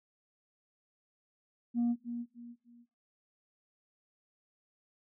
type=tone with echo; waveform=sine; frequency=237.8 Hz; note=A#3; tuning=35 cents sharp; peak=-25 dBFS; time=1.74-1.96 s; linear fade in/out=50 ms; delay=300 ms; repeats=3; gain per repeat=-10 dB; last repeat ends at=2.86 s; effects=noise-tail reverb RT60 0.4 s tail -20 dB re dry + tanh soft clip ceiling -25 dBFS